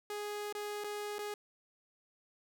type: tone with dropouts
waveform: sawtooth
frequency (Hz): 415.3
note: G#4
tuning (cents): 0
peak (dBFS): -34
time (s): 0.1-1.34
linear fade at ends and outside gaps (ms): 2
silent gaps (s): 0.526-0.55 / 0.839-0.843 / 1.184-1.19
effects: none